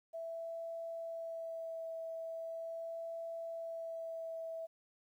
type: tone with vibrato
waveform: sine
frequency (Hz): 659.3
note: E5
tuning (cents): 0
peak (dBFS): -40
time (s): 0.13-4.67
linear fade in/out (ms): 20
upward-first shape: sine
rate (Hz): 0.4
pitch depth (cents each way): 12
effects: 12-bit